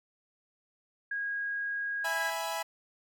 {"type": "tone", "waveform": "sine", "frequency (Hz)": 1640, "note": "G#6", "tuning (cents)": -22, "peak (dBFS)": -31, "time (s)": [1.11, 2.3], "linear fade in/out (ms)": 5}
{"type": "chord", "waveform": "sawtooth", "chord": "E major", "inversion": "none", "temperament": "equal", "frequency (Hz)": [659.3, 830.6, 987.8], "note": ["E5", "G#5", "B5"], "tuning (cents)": [0, 0, 0], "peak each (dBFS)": -33, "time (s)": [2.04, 2.63], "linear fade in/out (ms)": 10}
{"effects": []}